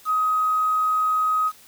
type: tone with quantisation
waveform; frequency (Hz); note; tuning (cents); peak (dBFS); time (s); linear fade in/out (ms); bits
sine; 1260; D#6; +21; -18; 0.05-1.52; 50; 7
effects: white hiss -50 dBFS RMS until 1.67 s